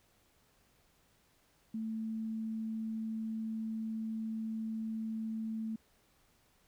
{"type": "tone", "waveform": "sine", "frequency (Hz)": 221.5, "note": "A3", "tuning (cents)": 12, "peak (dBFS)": -35, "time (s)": [1.74, 5.76], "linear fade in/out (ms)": 5, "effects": ["pink hiss -70 dBFS RMS until 6.67 s"]}